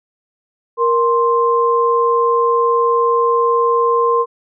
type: tone pair together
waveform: sine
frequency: 468.8 / 1050 Hz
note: A#4 / C6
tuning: +10 / +6 cents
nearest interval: octave + major second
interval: 1396 cents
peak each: -14 dBFS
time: 0.77-4.26 s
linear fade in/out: 50 ms
effects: none